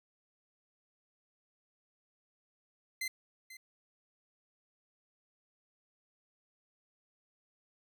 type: tone with echo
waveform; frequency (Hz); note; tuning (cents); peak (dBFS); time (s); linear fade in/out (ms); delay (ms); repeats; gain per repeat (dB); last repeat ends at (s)
sawtooth; 2068; C7; -21; -31; 3.01-3.08; 5; 490; 1; -14; 3.57
effects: none